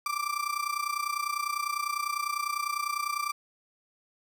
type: tone with amplitude modulation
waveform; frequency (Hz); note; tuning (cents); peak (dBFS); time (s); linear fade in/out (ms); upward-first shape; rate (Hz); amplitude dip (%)
35% pulse; 1176; D6; +2; -24; 0.06-3.32; 2; sine; 30; 80
effects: none